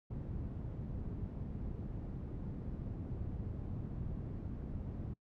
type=low-pass noise; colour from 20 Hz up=white; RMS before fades=-42 dBFS; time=0.1-5.14 s; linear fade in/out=10 ms; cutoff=150 Hz; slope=12 dB/octave; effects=noise-tail reverb RT60 0.1 s tail -24 dB re dry